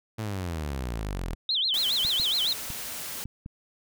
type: exponential sweep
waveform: sawtooth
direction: down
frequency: 113.8 to 39.54 Hz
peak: -26 dBFS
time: 0.18-1.35 s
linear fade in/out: 10 ms
type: tone with vibrato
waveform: sine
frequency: 3576 Hz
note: A7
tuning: 27 cents sharp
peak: -23 dBFS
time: 1.49-2.53 s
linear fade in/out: 2 ms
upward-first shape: sine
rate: 7.2 Hz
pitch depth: 290 cents each way
type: noise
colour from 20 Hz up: white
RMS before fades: -36 dBFS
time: 1.74-3.24 s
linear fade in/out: 0 ms
type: clicks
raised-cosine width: 5 ms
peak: -26 dBFS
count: 5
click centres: 2.05 / 2.199 / 2.703 / 3.256 / 3.461 s
effects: none